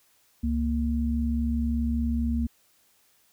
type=tone pair together; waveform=sine; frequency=69.39 / 233.1 Hz; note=C#2 / A#3; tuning=+2 / 0 cents; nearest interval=octave + major sixth; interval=2098 cents; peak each=-26 dBFS; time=0.43-2.47 s; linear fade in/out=10 ms; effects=white hiss -64 dBFS RMS until 3.32 s